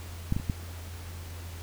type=clicks; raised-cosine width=5 ms; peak=-13 / -16 / -24 / -15 dBFS; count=4; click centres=0.324 / 0.365 / 0.399 / 0.498 s; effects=added 85 Hz sine -39 dBFS peak until 1.62 s + pink hiss -47 dBFS RMS until 1.62 s